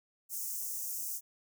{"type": "high-pass noise", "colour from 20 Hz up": "white", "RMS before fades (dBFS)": -38, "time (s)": [0.29, 1.21], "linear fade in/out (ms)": 50, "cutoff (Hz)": 5800, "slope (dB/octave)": 48, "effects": []}